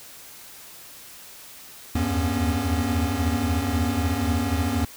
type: tone cluster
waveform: square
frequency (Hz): 79.4 / 83.2 / 96 / 240.3 / 273.7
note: D#2 / E2 / G2 / B3 / C#4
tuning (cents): +36 / +17 / -36 / -47 / -22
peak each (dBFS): -29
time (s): 1.95-4.85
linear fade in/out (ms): 5
effects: white hiss -44 dBFS RMS until 4.96 s